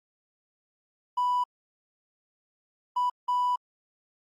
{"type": "tone bursts at uneven times", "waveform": "triangle", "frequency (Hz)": 987.8, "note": "B5", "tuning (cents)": 0, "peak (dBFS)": -20, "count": 3, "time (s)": [[1.17, 1.44], [2.96, 3.1], [3.28, 3.56]], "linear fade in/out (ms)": 10, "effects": ["tanh soft clip ceiling -19 dBFS", "Opus 48 kbps"]}